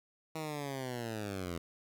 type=linear sweep; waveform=10% pulse; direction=down; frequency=160.6 to 82.41 Hz; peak=-29 dBFS; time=0.35-1.58 s; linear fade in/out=5 ms; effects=none